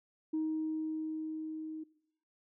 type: tone with level ramp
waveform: sine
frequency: 314.2 Hz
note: D#4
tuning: 17 cents sharp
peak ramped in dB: -29 to -39 dBFS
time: 0.33-1.84 s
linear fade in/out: 10 ms
effects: noise-tail reverb RT60 0.7 s tail -20 dB re dry + tanh soft clip ceiling -27 dBFS